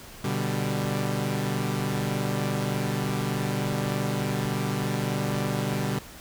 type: chord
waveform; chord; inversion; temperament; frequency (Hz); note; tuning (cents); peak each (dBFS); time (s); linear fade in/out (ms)
sawtooth; G major; first; equal; 123.47 / 146.83 / 196; B2 / D3 / G3; 0 / 0 / 0; -26; 0.24-5.99; 5
effects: pink hiss -45 dBFS RMS until 6.2 s